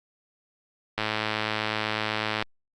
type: click train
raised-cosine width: 0.3 ms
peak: -10 dBFS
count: 157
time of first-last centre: 0.98-2.424 s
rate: 108 Hz
effects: Opus 48 kbps